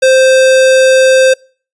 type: tone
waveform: square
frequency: 523 Hz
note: C5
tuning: 1 cent flat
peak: -5 dBFS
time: 0.02-1.34 s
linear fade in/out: 10 ms
effects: noise-tail reverb RT60 0.4 s tail -26 dB re dry + resampled to 22050 Hz